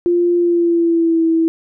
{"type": "tone with pitch glide", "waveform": "sine", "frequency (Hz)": [348.5, 327], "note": ["F4", "E4"], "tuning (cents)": [-4, -14], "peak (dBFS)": -11, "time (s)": [0.06, 1.48], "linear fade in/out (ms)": 0, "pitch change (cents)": -110, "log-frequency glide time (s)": [0.37, 1.24], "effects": []}